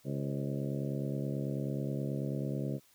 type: harmonic tone with a mistuned harmonic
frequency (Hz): 69.3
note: C#2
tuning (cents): 0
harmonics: 2 / 3 / 4 / 5 / 6 / 7 / 8 / 9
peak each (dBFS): -35 / -39 / -41 / -43 / -45 / -46 / -47 / -48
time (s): 0.04-2.8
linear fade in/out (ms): 50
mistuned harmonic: 7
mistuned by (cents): +74
effects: white hiss -65 dBFS RMS until 2.94 s